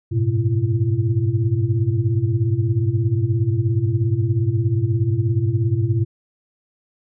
sine tone cluster, 96 / 107.2 / 124.1 / 337.6 Hz, G2 / A2 / B2 / E4, -36 / -45 / +9 / +41 cents, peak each -26 / -19 / -20 / -27 dBFS, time 0.11-6.05 s, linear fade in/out 20 ms, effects none

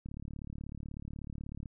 click train, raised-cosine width 5 ms, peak -30 dBFS, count 59, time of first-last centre 0.06-1.658 s, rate 36.3 Hz, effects none

